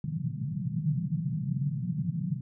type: band-pass noise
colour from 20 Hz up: pink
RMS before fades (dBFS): -31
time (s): 0.04-2.41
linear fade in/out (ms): 2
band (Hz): 130 to 180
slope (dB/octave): 48
effects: none

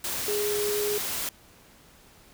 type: tone in noise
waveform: sine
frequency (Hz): 415.3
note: G#4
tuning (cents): 0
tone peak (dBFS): -26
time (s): 0.28-0.98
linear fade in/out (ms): 2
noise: white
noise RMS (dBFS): -31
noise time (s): 0.04-1.29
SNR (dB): +2
effects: pink hiss -55 dBFS RMS until 2.33 s

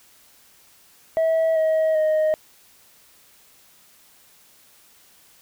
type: tone with pitch steps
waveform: sine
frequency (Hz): 648 / 635 / 622.3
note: E5 / D#5 / D#5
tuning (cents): -30 / +35 / 0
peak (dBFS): -14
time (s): 1.17-2.34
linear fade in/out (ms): 0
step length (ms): 390
effects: tanh soft clip ceiling -16 dBFS + white hiss -54 dBFS RMS until 5.41 s

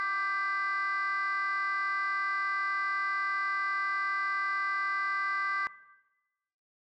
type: chord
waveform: sine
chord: G major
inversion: second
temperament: equal with one note detuned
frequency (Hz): 1174.7 / 1568 / 2005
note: D6 / G6 / B6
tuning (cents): 0 / 0 / +26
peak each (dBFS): -30 / -32 / -34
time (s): 0-5.67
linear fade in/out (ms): 0
effects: noise-tail reverb RT60 1.0 s tail -17 dB re dry + tanh soft clip ceiling -24 dBFS

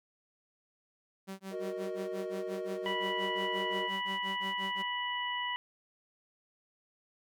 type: tone with tremolo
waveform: sawtooth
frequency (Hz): 192.7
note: G3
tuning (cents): -29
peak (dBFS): -35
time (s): 1.27-4.83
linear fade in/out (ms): 20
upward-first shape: sine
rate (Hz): 5.7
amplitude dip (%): 100
type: chord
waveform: triangle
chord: D# minor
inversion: first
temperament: equal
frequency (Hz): 370 / 466.2 / 622.3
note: F#4 / A#4 / D#5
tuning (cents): 0 / 0 / 0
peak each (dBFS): -36 / -39 / -39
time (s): 1.5-3.9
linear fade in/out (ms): 50
type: harmonic tone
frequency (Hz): 982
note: B5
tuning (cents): -10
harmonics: 1 / 2 / 3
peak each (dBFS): -36 / -37 / -38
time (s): 2.86-5.56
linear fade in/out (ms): 0
effects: none

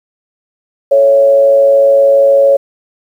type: tone with frequency modulation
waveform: sine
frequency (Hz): 554.4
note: C#5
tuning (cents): 0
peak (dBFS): -4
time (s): 0.91-2.57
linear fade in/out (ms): 10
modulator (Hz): 113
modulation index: 0.38
effects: 7-bit

